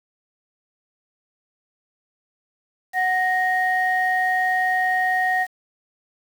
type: tone pair together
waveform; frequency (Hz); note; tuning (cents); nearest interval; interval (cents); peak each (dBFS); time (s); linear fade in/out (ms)
sine; 740 / 1864.7; F#5 / A#6; 0 / 0; octave + major third; 1600; -20; 2.93-5.47; 50
effects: tanh soft clip ceiling -10 dBFS + 7-bit